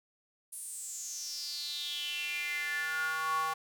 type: tone with high-pass filter sweep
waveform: square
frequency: 159.3 Hz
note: D#3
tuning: 41 cents sharp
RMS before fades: -36 dBFS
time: 0.52-3.54 s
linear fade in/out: 10 ms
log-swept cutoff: 10000 to 960 Hz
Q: 6.9
effects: none